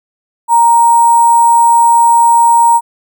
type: tone with sample-and-hold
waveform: sine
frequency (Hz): 932.3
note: A#5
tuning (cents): 0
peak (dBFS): -4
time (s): 0.48-2.81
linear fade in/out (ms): 50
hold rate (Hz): 8820
effects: none